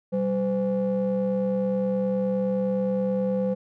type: ring-modulated tone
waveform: triangle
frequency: 158.6 Hz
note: D#3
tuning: 33 cents sharp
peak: -17 dBFS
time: 0.12-3.55 s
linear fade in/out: 20 ms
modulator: 352 Hz
effects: none